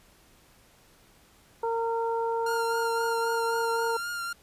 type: harmonic tone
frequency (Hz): 459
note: A#4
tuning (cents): -27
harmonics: 1 / 2 / 3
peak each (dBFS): -28 / -29 / -41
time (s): 1.63-3.97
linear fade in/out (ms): 5
type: tone with vibrato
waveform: 45% pulse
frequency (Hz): 1400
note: F6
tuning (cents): +4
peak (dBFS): -31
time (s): 2.46-4.33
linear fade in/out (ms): 5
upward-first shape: triangle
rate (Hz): 3.8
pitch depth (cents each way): 31
effects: pink hiss -59 dBFS RMS until 4.42 s + resampled to 32000 Hz